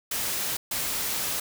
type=noise bursts at uneven times; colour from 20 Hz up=white; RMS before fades=-29 dBFS; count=2; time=0.11-0.57 / 0.71-1.4 s; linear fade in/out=5 ms; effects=none